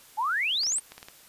sine exponential sweep, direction up, 815 to 9130 Hz, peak -24 dBFS, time 0.17-0.8 s, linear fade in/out 20 ms
clicks, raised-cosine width 0.2 ms, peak -25 dBFS, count 8, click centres 0.634 / 0.668 / 0.721 / 0.784 / 0.92 / 0.98 / 1.029 / 1.085 s
effects white hiss -53 dBFS RMS until 1.28 s + resampled to 32000 Hz

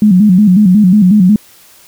sine tone with vibrato, 196 Hz, G3, in tune, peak -3 dBFS, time 0.02-1.36 s, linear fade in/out 2 ms, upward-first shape square, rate 5.5 Hz, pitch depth 130 cents each way, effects white hiss -42 dBFS RMS until 1.87 s

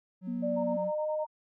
triangle tone with vibrato, 183.9 Hz, F#3, 10 cents flat, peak -35 dBFS, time 0.21-0.92 s, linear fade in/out 50 ms, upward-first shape sine, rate 8 Hz, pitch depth 14 cents each way
sine tone, 240.4 Hz, B3, 46 cents flat, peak -32 dBFS, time 0.27-0.77 s, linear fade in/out 10 ms
sine tone with pitch glide, 587.3 to 614.7 Hz, D5 to D#5, 0 to -21 cents, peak -29 dBFS, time 0.42-1.25 s, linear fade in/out 20 ms, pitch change +79 cents, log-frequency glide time 0.56-1.08 s
sine tone bursts, 923 Hz, A#5, 17 cents flat, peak -36 dBFS, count 7, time 0.56-1.267 s, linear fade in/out 20 ms, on 83 ms, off 21 ms
effects none

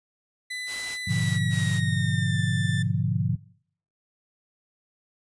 30% pulse tone with pitch glide, 2000 to 1771.5 Hz, B6 to A6, +21 to +11 cents, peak -28 dBFS, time 0.5-2.83 s, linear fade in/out 10 ms, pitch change -210 cents, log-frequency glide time 1.01-2.4 s
white noise bursts, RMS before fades -37 dBFS, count 3, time 0.66-1.814 s, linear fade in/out 50 ms, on 320 ms, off 97 ms
sine chord, G# diminished seventh, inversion none, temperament equal, 103.83 / 123.47 / 146.83 / 174.61 Hz, G#2 / B2 / D3 / F3, 0 / 0 / 0 / 0 cents, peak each -28 dBFS, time 1.07-3.36 s, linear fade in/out 10 ms
effects noise-tail reverb RT60 0.6 s tail -21 dB re dry + resampled to 22050 Hz

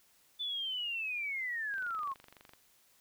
sine linear sweep, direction down, 3520 to 1046.5 Hz, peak -34 dBFS, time 0.39-2.14 s, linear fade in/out 20 ms
click train, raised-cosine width 0.3 ms, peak -37 dBFS, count 20, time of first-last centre 1.74-2.535 s, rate 23.9 Hz
effects white hiss -67 dBFS RMS until 3 s

